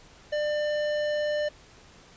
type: tone with tanh clipping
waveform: sine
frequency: 597 Hz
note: D5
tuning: 28 cents sharp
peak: -27 dBFS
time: 0.32-1.49 s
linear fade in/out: 10 ms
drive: 16 dB
effects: pink hiss -53 dBFS RMS until 2.16 s + resampled to 16000 Hz